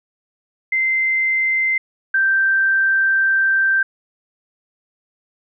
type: tone pair in turn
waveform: sine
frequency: 2077 / 1566.4 Hz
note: C7 / G6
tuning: -13 / -2 cents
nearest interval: perfect fourth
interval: 489 cents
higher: first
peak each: -15 / -13 dBFS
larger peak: second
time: 0.72-1.78 / 2.14-3.83 s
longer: second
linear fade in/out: 5 ms
effects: none